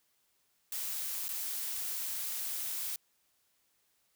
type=noise with dropouts; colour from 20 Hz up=blue; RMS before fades=-37 dBFS; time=0.72-2.96 s; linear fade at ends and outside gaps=2 ms; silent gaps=1.283-1.289 s; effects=white hiss -74 dBFS RMS until 4.15 s